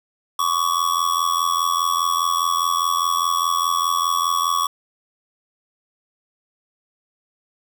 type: tone with amplitude modulation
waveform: square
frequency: 1126 Hz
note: C#6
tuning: 27 cents sharp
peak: -15 dBFS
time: 0.39-4.67 s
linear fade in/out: 5 ms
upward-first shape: sine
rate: 84.9 Hz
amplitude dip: 80%
effects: 7-bit